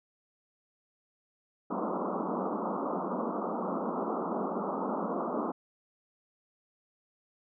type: band-pass noise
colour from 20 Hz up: pink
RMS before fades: -33 dBFS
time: 1.7-5.52 s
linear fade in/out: 10 ms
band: 180 to 1300 Hz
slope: 96 dB/octave
effects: none